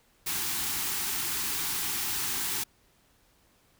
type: band-stop noise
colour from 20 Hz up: white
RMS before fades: -31 dBFS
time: 0.26-2.64 s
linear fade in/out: 10 ms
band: 430 to 750 Hz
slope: 96 dB/octave
effects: pink hiss -65 dBFS RMS until 3.79 s